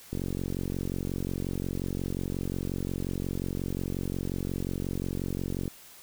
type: click train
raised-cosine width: 3 ms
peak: -19 dBFS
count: 254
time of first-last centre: 0.13-5.678 s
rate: 45.6 Hz
effects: white hiss -51 dBFS RMS until 6.02 s